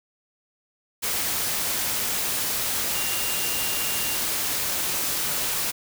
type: tone in noise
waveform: sine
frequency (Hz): 2794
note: F7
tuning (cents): 0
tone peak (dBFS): -34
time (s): 2.94-4.17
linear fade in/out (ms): 20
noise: white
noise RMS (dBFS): -26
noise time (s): 1.02-5.72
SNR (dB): -11
effects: none